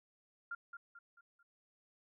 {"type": "tone with echo", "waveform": "sine", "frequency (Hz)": 1396.9, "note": "F6", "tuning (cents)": 0, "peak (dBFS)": -39, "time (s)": [0.51, 0.55], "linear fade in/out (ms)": 5, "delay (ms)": 220, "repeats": 4, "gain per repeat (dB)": -7, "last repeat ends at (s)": 1.43, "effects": []}